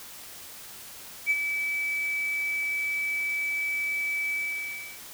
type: tone with ADSR envelope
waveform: sine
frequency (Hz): 2300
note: D7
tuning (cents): -37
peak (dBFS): -18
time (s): 1.26-5.01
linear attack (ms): 44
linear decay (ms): 41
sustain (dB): -8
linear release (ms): 670
effects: tanh soft clip ceiling -15 dBFS + white hiss -44 dBFS RMS until 5.13 s